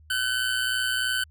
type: tone with amplitude modulation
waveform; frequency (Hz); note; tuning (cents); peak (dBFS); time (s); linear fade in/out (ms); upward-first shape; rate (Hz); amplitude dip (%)
25% pulse; 1516; F#6; +42; -18; 0.1-1.24; 5; sine; 123; 50
effects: added 77 Hz sine -50 dBFS peak until 1.3 s